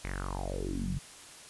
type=tone with low-pass filter sweep; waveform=sawtooth; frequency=47 Hz; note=F#1; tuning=28 cents sharp; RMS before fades=-35 dBFS; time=0.04-0.99 s; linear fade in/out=10 ms; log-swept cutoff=2300 to 140 Hz; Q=6.9; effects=white hiss -50 dBFS RMS until 1.49 s + resampled to 24000 Hz